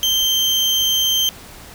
35% pulse tone, 3136 Hz, G7, in tune, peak -13 dBFS, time 0.03-1.29 s, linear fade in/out 0 ms, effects pink hiss -39 dBFS RMS until 1.74 s

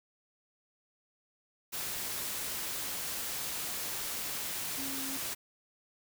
sine tone in noise, 270.5 Hz, C#4, 42 cents flat, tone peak -41 dBFS, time 4.77-5.18 s, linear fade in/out 20 ms, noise white, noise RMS -37 dBFS, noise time 1.72-5.35 s, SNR -7 dB, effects none

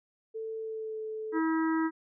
sine tone with pitch glide, 443.8 to 436.2 Hz, A4 to A4, +15 to -15 cents, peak -34 dBFS, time 0.34-1.4 s, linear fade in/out 20 ms, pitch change -30 cents, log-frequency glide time 0.58-1 s
harmonic tone, 321.9 Hz, E4, 41 cents flat, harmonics 1 / 3 / 4 / 5 / 6, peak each -26 / -36 / -38 / -40 / -42 dBFS, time 1.32-1.91 s, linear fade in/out 50 ms
effects none

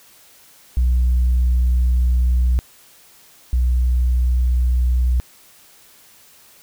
sine tone pair in turn, 61.74 / 61.74 Hz, B1 / B1, 0 / 0 cents, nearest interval unison, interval 0 cents, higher neither, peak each -11 / -12 dBFS, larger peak first, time 0.77-2.59 / 3.53-5.2 s, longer first, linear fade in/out 0 ms, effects tanh soft clip ceiling -11 dBFS + white hiss -49 dBFS RMS until 6.62 s

